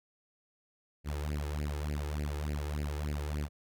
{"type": "tone with flanger", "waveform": "sawtooth", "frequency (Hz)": 74, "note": "D2", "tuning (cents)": 14, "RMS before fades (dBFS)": -35, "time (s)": [1.04, 3.49], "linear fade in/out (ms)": 50, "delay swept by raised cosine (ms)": [0.41, 2.41], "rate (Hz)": 3.4, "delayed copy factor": 0.9, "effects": []}